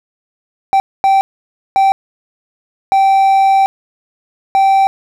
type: tone bursts at uneven times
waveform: triangle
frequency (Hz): 778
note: G5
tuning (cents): -13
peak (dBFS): -5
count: 5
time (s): 0.73-0.8 / 1.04-1.21 / 1.76-1.92 / 2.92-3.66 / 4.55-4.87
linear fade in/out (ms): 0
effects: none